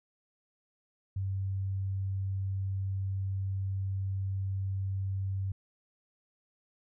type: tone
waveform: sine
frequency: 96.6 Hz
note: G2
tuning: 25 cents flat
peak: -30 dBFS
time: 1.16-5.52 s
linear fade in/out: 5 ms
effects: none